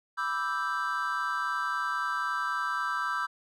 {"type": "chord", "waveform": "triangle", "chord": "E minor seventh", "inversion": "second", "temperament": "equal", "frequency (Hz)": [987.8, 1174.7, 1318.5, 1568], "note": ["B5", "D6", "E6", "G6"], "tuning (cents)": [0, 0, 0, 0], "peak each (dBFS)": [-34, -33, -31, -31], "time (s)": [0.17, 3.27], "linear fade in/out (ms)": 20, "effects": []}